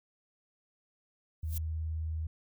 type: noise with exponential growth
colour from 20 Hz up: violet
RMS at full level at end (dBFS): -35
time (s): 1.42-1.58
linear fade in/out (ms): 5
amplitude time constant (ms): 33
type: tone with vibrato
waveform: sine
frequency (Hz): 79.5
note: D#2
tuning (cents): +38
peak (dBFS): -32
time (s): 1.43-2.27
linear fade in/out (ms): 5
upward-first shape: square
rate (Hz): 19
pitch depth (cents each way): 12
effects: none